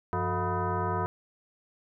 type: tone with frequency modulation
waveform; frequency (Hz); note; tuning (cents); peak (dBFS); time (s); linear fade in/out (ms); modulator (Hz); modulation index
sine; 444.5; A4; +18; -26; 0.13-1.06; 0; 270; 3.1
effects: none